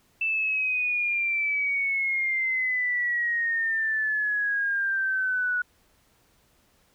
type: exponential sweep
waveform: sine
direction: down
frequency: 2657 to 1462 Hz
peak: -23 dBFS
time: 0.21-5.62 s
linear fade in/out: 5 ms
effects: pink hiss -64 dBFS RMS until 6.94 s